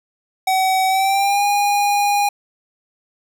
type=tone with pitch glide; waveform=square; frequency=757 to 816 Hz; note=F#5 to G#5; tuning=+39 to -31 cents; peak=-15 dBFS; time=0.47-2.29 s; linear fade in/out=5 ms; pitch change=+130 cents; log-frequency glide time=0.87-1.44 s; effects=none